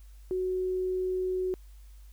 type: tone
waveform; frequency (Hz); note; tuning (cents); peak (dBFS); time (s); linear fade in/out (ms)
sine; 370; F#4; 0; -27; 0.31-1.54; 0
effects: added 50 Hz sine -47 dBFS peak until 2.12 s + white hiss -65 dBFS RMS until 2.12 s